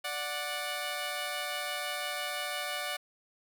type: tone pair together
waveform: 10% pulse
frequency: 587.3 / 735.6 Hz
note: D5 / F#5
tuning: 0 / -10 cents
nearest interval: major third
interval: 390 cents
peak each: -28 dBFS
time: 0.04-2.97 s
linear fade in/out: 10 ms
effects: none